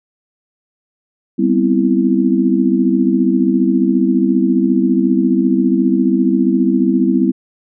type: chord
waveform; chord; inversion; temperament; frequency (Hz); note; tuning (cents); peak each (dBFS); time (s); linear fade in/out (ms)
sine; C major seventh; second; equal; 196 / 246.9 / 261.6 / 329.6; G3 / B3 / C4 / E4; 0 / 0 / 0 / 0; -16; 1.38-7.32; 20
effects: none